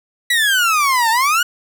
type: exponential two-way sweep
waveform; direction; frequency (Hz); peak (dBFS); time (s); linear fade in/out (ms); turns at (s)
30% pulse; down then up; 1975.5 to 880 to 1480; -10; 0.3-1.43; 5; 1.1
effects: none